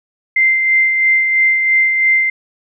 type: tone with tremolo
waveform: sine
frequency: 2085 Hz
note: C7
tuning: 7 cents flat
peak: -8 dBFS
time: 0.36-2.3 s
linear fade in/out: 5 ms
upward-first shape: sine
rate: 3 Hz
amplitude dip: 40%
effects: none